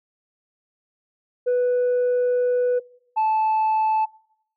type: tone pair in turn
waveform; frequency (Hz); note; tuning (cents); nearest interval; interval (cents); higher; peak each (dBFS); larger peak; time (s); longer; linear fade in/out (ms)
sine; 493.9 / 872.9; B4 / A5; 0 / -14; minor seventh; 986; second; -15; neither; 1.46-2.8 / 3.16-4.06; first; 20
effects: noise-tail reverb RT60 0.8 s tail -25 dB re dry + tanh soft clip ceiling -16 dBFS